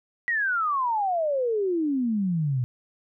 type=exponential sweep; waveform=sine; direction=down; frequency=1949 to 120 Hz; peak=-22 dBFS; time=0.28-2.64 s; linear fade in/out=0 ms; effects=none